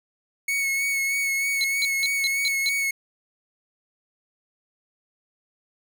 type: tone with vibrato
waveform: 45% pulse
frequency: 2207 Hz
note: C#7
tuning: 8 cents flat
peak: -22 dBFS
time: 0.48-2.91 s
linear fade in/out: 5 ms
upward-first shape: sine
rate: 3.2 Hz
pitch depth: 24 cents each way
type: tone bursts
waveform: sine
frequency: 4096 Hz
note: C8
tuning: 38 cents flat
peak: -22 dBFS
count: 6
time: 1.61-2.69 s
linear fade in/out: 0 ms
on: 30 ms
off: 180 ms
effects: none